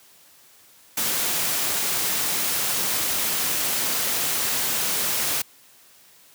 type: noise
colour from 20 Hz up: white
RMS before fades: -24 dBFS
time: 0.97-5.42 s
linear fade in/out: 5 ms
effects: white hiss -53 dBFS RMS until 6.34 s + high-pass 100 Hz 12 dB/octave